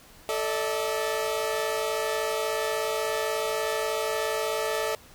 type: chord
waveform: sawtooth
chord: A suspended fourth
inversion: none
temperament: equal with one note detuned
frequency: 440 / 587.3 / 643.8 Hz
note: A4 / D5 / E5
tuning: 0 / 0 / -41 cents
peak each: -25 / -28 / -28 dBFS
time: 0.29-4.95 s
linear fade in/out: 0 ms
effects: pink hiss -52 dBFS RMS until 5.14 s